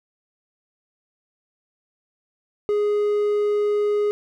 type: tone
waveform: triangle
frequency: 415.3 Hz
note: G#4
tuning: in tune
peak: -16 dBFS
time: 2.69-4.11 s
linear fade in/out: 0 ms
effects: none